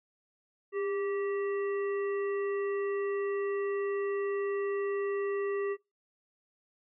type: harmonic tone with a mistuned harmonic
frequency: 387.6 Hz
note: G4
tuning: 20 cents flat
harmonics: 1 / 3 / 5 / 7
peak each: -30 / -42 / -44 / -52 dBFS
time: 0.72-5.77 s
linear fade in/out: 50 ms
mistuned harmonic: 1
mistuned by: +58 cents
effects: noise-tail reverb RT60 0.2 s tail -20 dB re dry